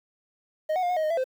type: tone with pitch steps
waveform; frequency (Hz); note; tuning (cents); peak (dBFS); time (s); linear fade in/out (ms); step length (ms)
triangle; 622 / 739 / 707 / 724 / 629 / 617 / 668 / 518; D#5 / F#5 / F5 / F#5 / D#5 / D#5 / E5 / C5; -1 / -2 / +21 / -38 / +19 / -15 / +23 / -17; -21; 0.69-1.242; 10; 69
effects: 9-bit